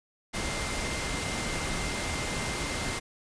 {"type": "tone in noise", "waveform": "sine", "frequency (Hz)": 2093, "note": "C7", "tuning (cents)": 0, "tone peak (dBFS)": -39, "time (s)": [0.33, 3], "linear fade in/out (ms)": 20, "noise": "pink", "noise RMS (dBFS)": -32, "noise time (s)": [0.33, 3], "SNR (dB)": -10, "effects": ["resampled to 22050 Hz"]}